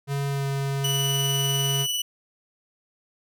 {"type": "tone with pitch glide", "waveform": "square", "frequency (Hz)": [140, 138.07], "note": ["C#3", "C#3"], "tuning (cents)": [18, -7], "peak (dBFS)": -25, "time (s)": [0.07, 1.87], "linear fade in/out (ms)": 50, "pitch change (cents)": -25, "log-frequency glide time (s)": [0.28, 0.46]}
{"type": "tone with tremolo", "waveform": "sawtooth", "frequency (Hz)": 2960, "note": "F#7", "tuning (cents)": 0, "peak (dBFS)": -20, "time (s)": [0.84, 2.02], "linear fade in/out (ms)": 5, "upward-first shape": "sine", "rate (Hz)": 20, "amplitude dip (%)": 30}
{"effects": []}